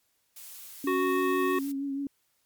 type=noise; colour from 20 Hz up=blue; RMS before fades=-45 dBFS; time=0.36-1.72 s; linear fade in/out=5 ms
type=tone with vibrato; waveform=sine; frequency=277.2 Hz; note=C#4; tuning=in tune; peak=-29 dBFS; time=0.84-2.07 s; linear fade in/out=2 ms; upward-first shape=triangle; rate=6.2 Hz; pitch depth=38 cents each way
type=harmonic tone; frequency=370 Hz; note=F#4; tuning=in tune; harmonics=1 / 3 / 5 / 7 / 9 / 10; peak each=-26 / -30 / -35 / -40 / -48 / -50 dBFS; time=0.87-1.59 s; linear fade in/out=5 ms
effects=white hiss -72 dBFS RMS until 2.45 s + MP3 96 kbps